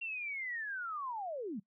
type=linear sweep; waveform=sine; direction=down; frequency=2753 to 178.2 Hz; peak=-37 dBFS; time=0.01-1.6 s; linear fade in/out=10 ms; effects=noise-tail reverb RT60 0.1 s tail -22 dB re dry